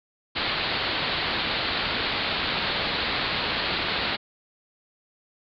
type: low-pass noise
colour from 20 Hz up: white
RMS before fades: -27 dBFS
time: 0.35-4.17 s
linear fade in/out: 20 ms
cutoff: 4500 Hz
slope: 96 dB/octave
effects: none